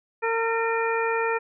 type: harmonic tone with a mistuned harmonic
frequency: 455.8 Hz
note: A#4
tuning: 39 cents flat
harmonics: 1 / 2 / 3 / 4 / 5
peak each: -25 / -28 / -30 / -31 / -32 dBFS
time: 0.22-1.39 s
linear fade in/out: 20 ms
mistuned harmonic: 5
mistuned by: +91 cents
effects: none